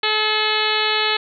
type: harmonic tone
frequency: 430 Hz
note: A4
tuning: 40 cents flat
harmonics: 1 / 2 / 3 / 4 / 5 / 6 / 7 / 8 / 9 / 10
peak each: -26 / -26 / -26 / -26 / -26 / -26 / -26 / -26 / -26 / -26 dBFS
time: 0.03-1.17 s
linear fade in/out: 5 ms
effects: none